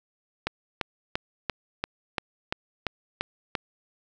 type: click train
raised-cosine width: 0.3 ms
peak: -10 dBFS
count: 10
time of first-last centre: 0.47-3.552 s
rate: 2.92 Hz
effects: none